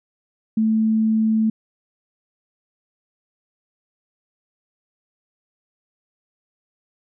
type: tone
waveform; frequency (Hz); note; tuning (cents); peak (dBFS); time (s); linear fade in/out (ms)
sine; 220; A3; 0; -15; 0.57-1.5; 5
effects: none